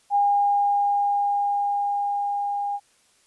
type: tone with level ramp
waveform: sine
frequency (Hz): 811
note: G#5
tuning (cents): -41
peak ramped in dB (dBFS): -16 to -24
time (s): 0.1-2.8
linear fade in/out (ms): 50
effects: white hiss -61 dBFS RMS until 3.26 s + resampled to 24000 Hz